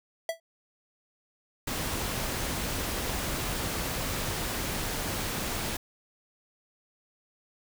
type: tone with exponential decay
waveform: square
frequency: 659.3 Hz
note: E5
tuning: in tune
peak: -25 dBFS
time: 0.29-0.4 s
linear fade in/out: 2 ms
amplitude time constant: 22 ms
type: noise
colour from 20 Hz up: pink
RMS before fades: -32 dBFS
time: 1.67-5.77 s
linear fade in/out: 5 ms
effects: none